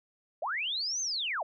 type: linear two-way sweep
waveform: sine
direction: up then down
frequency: 540 to 6380 to 540 Hz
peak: -30 dBFS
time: 0.42-1.43 s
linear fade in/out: 5 ms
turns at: 1.01 s
effects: none